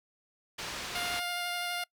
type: low-pass noise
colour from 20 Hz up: white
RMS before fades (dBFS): -39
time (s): 0.58-1.2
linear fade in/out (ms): 10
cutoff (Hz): 4400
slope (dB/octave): 12
type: tone with vibrato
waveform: 10% pulse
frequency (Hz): 705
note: F5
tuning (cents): +16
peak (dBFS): -24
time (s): 0.95-1.84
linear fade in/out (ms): 5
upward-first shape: sine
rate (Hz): 12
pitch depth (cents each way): 10
effects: noise-tail reverb RT60 0.1 s tail -24 dB re dry